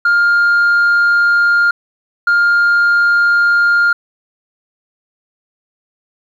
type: tone pair in turn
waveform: sine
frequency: 1406 / 1406 Hz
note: F6 / F6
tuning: +11 / +11 cents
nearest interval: unison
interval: 0 cents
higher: neither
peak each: -6 dBFS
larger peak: neither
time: 0.05-1.71 / 2.27-3.93 s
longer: neither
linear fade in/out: 5 ms
effects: tanh soft clip ceiling -7 dBFS + 8-bit